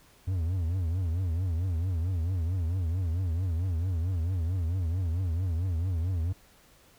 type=tone with vibrato; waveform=triangle; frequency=87.31 Hz; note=F2; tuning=in tune; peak=-24 dBFS; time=0.27-6.33 s; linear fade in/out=10 ms; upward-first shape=triangle; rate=4.5 Hz; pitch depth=190 cents each way; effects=pink hiss -59 dBFS RMS until 6.98 s